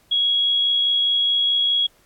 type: tone with amplitude modulation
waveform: sine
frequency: 3322 Hz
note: G#7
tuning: in tune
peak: -15 dBFS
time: 0.11-1.87 s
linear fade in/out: 10 ms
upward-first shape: sine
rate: 64.8 Hz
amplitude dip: 25%
effects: pink hiss -58 dBFS RMS until 2.05 s + AAC 64 kbps